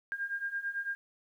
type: beating tone pair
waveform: sine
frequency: 1604 / 1613 Hz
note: G6 / G6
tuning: +39 / +49 cents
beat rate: 9 Hz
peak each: -38 / -35 dBFS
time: 0.12-0.95 s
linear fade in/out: 0 ms
effects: 11-bit